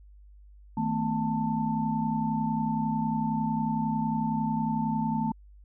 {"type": "tone cluster", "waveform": "sine", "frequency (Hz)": [157.7, 221.6, 252.6, 888], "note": ["D#3", "A3", "B3", "A5"], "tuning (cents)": [24, 13, 39, 16], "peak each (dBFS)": [-33, -28, -34, -31], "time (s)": [0.77, 5.32], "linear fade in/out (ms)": 5, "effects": ["added 50 Hz sine -49 dBFS peak until 5.64 s"]}